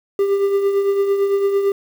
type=tone with tremolo; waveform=triangle; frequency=397.4 Hz; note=G4; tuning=24 cents sharp; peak=-10 dBFS; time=0.19-1.72 s; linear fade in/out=2 ms; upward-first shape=triangle; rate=8.9 Hz; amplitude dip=55%; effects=7-bit